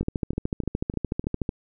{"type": "two click trains", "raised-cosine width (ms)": 3, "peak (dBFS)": [-12, -24], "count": [21, 5], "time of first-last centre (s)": [[0.01, 1.491], [0.03, 1.242]], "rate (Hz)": [13.5, 3.3], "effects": []}